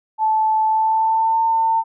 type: tone with pitch glide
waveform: sine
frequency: 873 to 900.7 Hz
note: A5 to A5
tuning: -14 to +40 cents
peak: -14 dBFS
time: 0.18-1.84 s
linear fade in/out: 50 ms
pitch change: +54 cents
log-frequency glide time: 0.64-1.42 s
effects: none